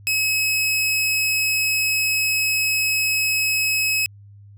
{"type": "tone", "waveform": "sawtooth", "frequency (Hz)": 2564, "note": "E7", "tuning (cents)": -49, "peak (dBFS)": -15, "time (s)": [0.07, 4.06], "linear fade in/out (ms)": 0, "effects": ["added 101 Hz sine -42 dBFS peak until 4.57 s"]}